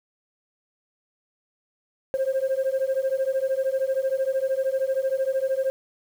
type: beating tone pair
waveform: sine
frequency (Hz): 525 / 538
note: C5 / C5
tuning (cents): +6 / +48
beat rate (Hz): 13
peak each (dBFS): -23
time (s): 2.14-5.7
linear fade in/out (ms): 0
effects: tanh soft clip ceiling -18 dBFS + 8-bit